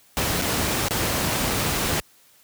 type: noise with dropouts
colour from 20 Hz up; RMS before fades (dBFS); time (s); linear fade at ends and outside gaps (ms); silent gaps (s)
pink; -23; 0.17-2; 0; 0.415-0.421 / 0.884-0.908 / 1.503-1.506
effects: white hiss -56 dBFS RMS until 2.43 s + high-pass 60 Hz 12 dB/octave